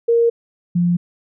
sine tone pair in turn, 466.2 / 174.63 Hz, A#4 / F3, 0 / 0 cents, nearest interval octave + perfect fourth, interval 1700 cents, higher first, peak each -11 / -13 dBFS, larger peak first, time 0.08-0.3 / 0.75-0.97 s, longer neither, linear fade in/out 10 ms, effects none

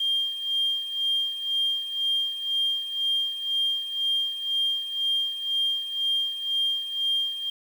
sine tone with tremolo, 3200 Hz, G7, 35 cents sharp, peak -20 dBFS, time 0-7.5 s, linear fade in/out 5 ms, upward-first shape sine, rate 2 Hz, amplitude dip 70%, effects tanh soft clip ceiling -17 dBFS + 8-bit

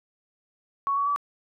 sine tone with pitch steps, 1113 / 1125 / 1150 Hz, C#6 / C#6 / D6, +7 / +25 / -37 cents, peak -22 dBFS, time 0.87-1.161 s, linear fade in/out 0 ms, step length 97 ms, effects none

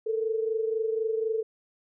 sine tone pair together, 440 / 464 Hz, A4 / A#4, 0 / -8 cents, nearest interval minor second, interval 92 cents, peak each -26 / -32 dBFS, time 0.06-1.43 s, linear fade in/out 10 ms, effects none

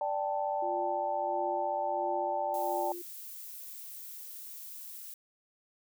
sine chord, D suspended fourth, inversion none, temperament equal, 587.3 / 784 / 880 Hz, D5 / G5 / A5, 0 / 0 / 0 cents, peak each -34 dBFS, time 0.01-2.92 s, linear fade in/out 2 ms
sine tone with tremolo, 350 Hz, F4, 4 cents sharp, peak -36 dBFS, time 0.62-3.02 s, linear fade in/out 5 ms, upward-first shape sine, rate 1.5 Hz, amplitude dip 70%
violet noise, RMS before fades -45 dBFS, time 2.54-5.14 s, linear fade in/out 2 ms
effects none

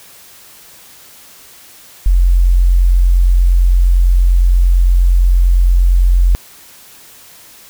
sine tone, 44.36 Hz, F1, 28 cents sharp, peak -6 dBFS, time 2.06-6.35 s, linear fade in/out 0 ms, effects white hiss -40 dBFS RMS until 7.69 s

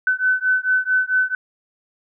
sine beating tone pair, 1510 / 1514.5 Hz, F#6 / F#6, +35 / +40 cents, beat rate 4.5 Hz, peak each -19 dBFS, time 0.07-1.35 s, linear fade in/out 2 ms, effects none

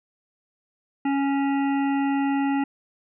harmonic tone, 277.2 Hz, C#4, in tune, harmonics 1 / 3 / 5 / 7 / 9 / 10, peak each -21 / -28 / -38 / -37 / -43 / -42 dBFS, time 1.05-2.64 s, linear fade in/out 5 ms, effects none

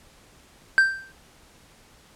triangle tone with exponential decay, 1568 Hz, G6, in tune, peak -9 dBFS, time 0.78-1.12 s, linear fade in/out 0 ms, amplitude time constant 72 ms, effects pink hiss -54 dBFS RMS until 2.15 s + low-pass 11000 Hz 12 dB/octave

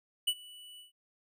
square tone with ADSR envelope, 2960 Hz, F#7, in tune, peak -25 dBFS, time 0.27-0.92 s, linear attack 11 ms, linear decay 56 ms, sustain -24 dB, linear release 130 ms, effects none

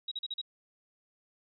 sine tone bursts, 3832 Hz, A#7, 47 cents sharp, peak -33 dBFS, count 5, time 0.08-0.415 s, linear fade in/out 5 ms, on 35 ms, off 40 ms, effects none

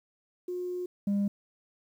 sine tone pair in turn, 359.4 / 201.3 Hz, F4 / G3, +50 / +46 cents, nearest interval minor seventh, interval 1004 cents, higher first, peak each -31 / -22 dBFS, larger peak second, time 0.48-0.86 / 1.07-1.28 s, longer first, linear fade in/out 5 ms, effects tanh soft clip ceiling -24 dBFS + 10-bit

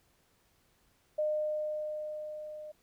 sine tone with level ramp, 609 Hz, D#5, 37 cents flat, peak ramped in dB -27 to -42 dBFS, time 1.18-2.72 s, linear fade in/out 10 ms, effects pink hiss -70 dBFS RMS until 2.82 s

